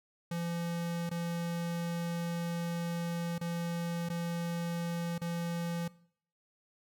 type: tone with dropouts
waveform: square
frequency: 170.3 Hz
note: F3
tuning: 43 cents flat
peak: -34 dBFS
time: 0.31-5.88 s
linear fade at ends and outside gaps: 5 ms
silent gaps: 1.094-1.112 / 3.382-3.411 / 4.089-4.099 / 5.181-5.215 s
effects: noise-tail reverb RT60 0.6 s tail -20 dB re dry